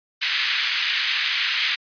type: band-pass noise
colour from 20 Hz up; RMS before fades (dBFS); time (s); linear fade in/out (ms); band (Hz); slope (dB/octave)
pink; -23; 0.21-1.76; 20; 1800 to 4400; 24
effects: resampled to 11025 Hz